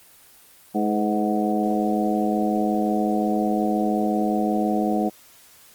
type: harmonic tone with a mistuned harmonic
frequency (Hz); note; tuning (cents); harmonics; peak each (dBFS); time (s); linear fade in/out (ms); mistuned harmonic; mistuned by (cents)
105.6; G#2; +29; 2 / 3 / 4 / 5 / 6 / 7; -23 / -25 / -30 / -30 / -31 / -26; 0.74-5.1; 20; 5; -59
effects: white hiss -51 dBFS RMS until 5.74 s + Opus 24 kbps